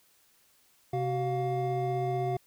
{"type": "tone cluster", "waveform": "triangle", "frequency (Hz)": [130.7, 376.2, 706], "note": ["C3", "F#4", "F5"], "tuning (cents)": [-1, 29, 19], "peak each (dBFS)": -30, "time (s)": [0.93, 2.37], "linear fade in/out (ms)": 5, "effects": ["white hiss -65 dBFS RMS until 2.46 s"]}